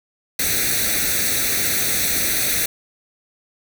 white noise with comb filter, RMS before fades -20 dBFS, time 0.39-2.66 s, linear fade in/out 5 ms, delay 0.49 ms, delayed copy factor +0.8, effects none

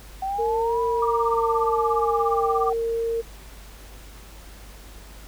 sine exponential two-way sweep, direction up then down, 760 to 987.8 to 760 Hz, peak -24 dBFS, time 0.22-2.73 s, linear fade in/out 5 ms, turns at 0.81 s
sine tone, 459.4 Hz, A#4, 25 cents flat, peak -22 dBFS, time 0.38-3.22 s, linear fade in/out 20 ms
sine tone with tremolo, 1183 Hz, D6, 12 cents sharp, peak -20 dBFS, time 1.02-2.7 s, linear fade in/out 5 ms, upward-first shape sine, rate 17 Hz, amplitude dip 100%
effects added 50 Hz sine -42 dBFS peak until 5.27 s + pink hiss -47 dBFS RMS until 5.27 s

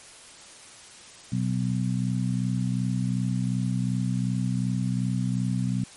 harmonic tone, 62.7 Hz, B1, 27 cents sharp, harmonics 2 / 3 / 4, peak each -26 / -27 / -32 dBFS, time 1.32-5.84 s, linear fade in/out 5 ms, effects white hiss -47 dBFS RMS until 5.96 s + MP3 48 kbps

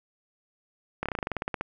slowing click train, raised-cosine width 0.5 ms, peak -14 dBFS, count 14, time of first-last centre 1.03-1.61 s, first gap 27 ms, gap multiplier 1.08, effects none

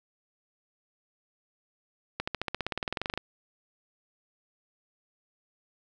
accelerating click train, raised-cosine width 0.3 ms, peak -14 dBFS, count 19, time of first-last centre 2.2-3.176 s, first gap 75 ms, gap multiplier 0.96, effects none

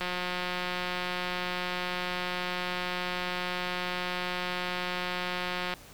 click train, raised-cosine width 0.3 ms, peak -16 dBFS, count 1032, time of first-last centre 0.01-5.738 s, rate 180 Hz, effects pink hiss -51 dBFS RMS until 5.93 s

